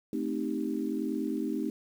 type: chord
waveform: sine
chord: A half-diminished seventh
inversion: none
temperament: equal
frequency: 220 / 261.6 / 311.1 / 392 Hz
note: A3 / C4 / Eb4 / G4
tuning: 0 / 0 / 0 / 0 cents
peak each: -35 / -34 / -33 / -38 dBFS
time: 0.13-1.7 s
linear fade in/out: 2 ms
effects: 9-bit